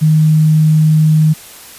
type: tone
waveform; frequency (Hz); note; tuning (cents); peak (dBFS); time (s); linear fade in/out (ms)
sine; 155.56; D#3; 0; -6; 0.01-1.34; 20
effects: white hiss -35 dBFS RMS until 1.78 s + resampled to 32000 Hz